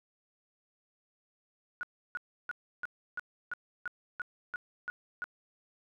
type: tone bursts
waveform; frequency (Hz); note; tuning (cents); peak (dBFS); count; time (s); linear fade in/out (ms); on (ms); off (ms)
sine; 1456; F#6; -28; -33; 11; 1.81-5.241; 0; 21; 320
effects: none